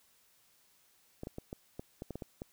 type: clicks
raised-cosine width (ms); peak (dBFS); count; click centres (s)
2; -27; 10; 1.234 / 1.271 / 1.384 / 1.529 / 1.795 / 2.021 / 2.107 / 2.156 / 2.222 / 2.419
effects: white hiss -68 dBFS RMS until 2.52 s